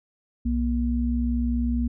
sine tone pair together, 62.97 / 238.3 Hz, B1 / A#3, +34 / +38 cents, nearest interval octave + major seventh, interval 2304 cents, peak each -24 dBFS, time 0.45-1.88 s, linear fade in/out 10 ms, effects none

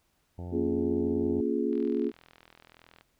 harmonic tone, 88.1 Hz, F2, 16 cents sharp, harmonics 1 / 2 / 3 / 4 / 5 / 6 / 7 / 8 / 9 / 10, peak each -37 / -43 / -47 / -49 / -51 / -53 / -54 / -55 / -56 / -57 dBFS, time 0.38-1.41 s, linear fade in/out 5 ms
sine chord, Bb minor seventh, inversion none, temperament just, 233.1 / 279.7 / 349.6 / 419.5 Hz, Bb3 / Db4 / F4 / Ab4, 0 / +16 / +2 / +17 cents, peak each -31 dBFS, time 0.51-2.12 s, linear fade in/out 50 ms
click train, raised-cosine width 0.3 ms, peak -36 dBFS, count 54, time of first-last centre 1.73-3.01 s, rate 41.4 Hz
effects pink hiss -72 dBFS RMS until 3.19 s

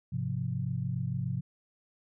sine chord, F minor, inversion first, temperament equal, 103.83 / 130.81 / 174.61 Hz, Ab2 / C3 / F3, 0 / 0 / 0 cents, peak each -36 / -32 / -36 dBFS, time 0.12-1.41 s, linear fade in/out 10 ms, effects none

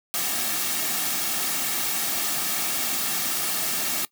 white noise with comb filter, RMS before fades -26 dBFS, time 0.14-4.05 s, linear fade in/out 0 ms, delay 2 ms, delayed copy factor -0.5, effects noise-tail reverb RT60 0.1 s tail -20 dB re dry + high-pass 150 Hz 12 dB/octave

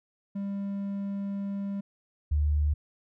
triangle / sine tone pair in turn, 198.9 / 74.27 Hz, G3 / D2, +25 / +20 cents, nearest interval octave + perfect fourth, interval 1705 cents, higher first, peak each -28 / -22 dBFS, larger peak second, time 0.35-1.81 / 2.31-2.74 s, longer first, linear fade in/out 10 ms, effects none

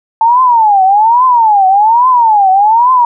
sine tone with vibrato, 880 Hz, A5, in tune, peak -4 dBFS, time 0.21-3.05 s, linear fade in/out 2 ms, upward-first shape triangle, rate 1.2 Hz, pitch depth 290 cents each way, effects none

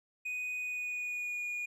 triangle tone with pitch glide, 2489 to 2442 Hz, D#7 to D#7, 0 to -33 cents, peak -33 dBFS, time 0.25-1.66 s, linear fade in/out 10 ms, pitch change -33 cents, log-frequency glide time 0.57-1.45 s, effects none

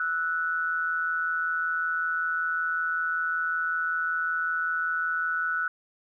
sine tone pair together, 1314.7 / 1480 Hz, E6 / F#6, -5 / 0 cents, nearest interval major second, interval 205 cents, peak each -31 / -26 dBFS, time 0-5.68 s, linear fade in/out 2 ms, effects none

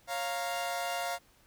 sawtooth chord, Bb minor, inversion first, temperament equal with one note detuned, 550.5 / 698.5 / 932.3 Hz, Db5 / F5 / Bb5, -12 / 0 / 0 cents, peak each -36 / -30 / -36 dBFS, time 0.07-1.19 s, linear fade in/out 50 ms, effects pink hiss -64 dBFS RMS until 1.46 s

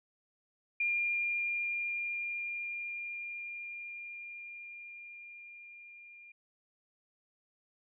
sine tone with level ramp, 2404 Hz, D7, 40 cents sharp, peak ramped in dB -28 to -51 dBFS, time 0.8-6.32 s, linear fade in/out 5 ms, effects none

